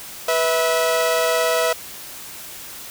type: tone pair together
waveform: sawtooth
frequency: 491.8 / 650 Hz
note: B4 / E5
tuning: -7 / -24 cents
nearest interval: perfect fourth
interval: 483 cents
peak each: -17 / -15 dBFS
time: 0.28-1.73 s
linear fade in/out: 5 ms
effects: white hiss -36 dBFS RMS until 2.9 s